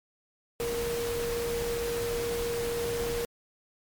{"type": "tone in noise", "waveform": "sine", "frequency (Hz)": 470.7, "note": "A#4", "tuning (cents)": 17, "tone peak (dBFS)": -29, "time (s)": [0.6, 3.25], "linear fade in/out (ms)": 0, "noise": "pink", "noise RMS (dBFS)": -36, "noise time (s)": [0.6, 3.25], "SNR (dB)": 4, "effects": ["MP3 96 kbps"]}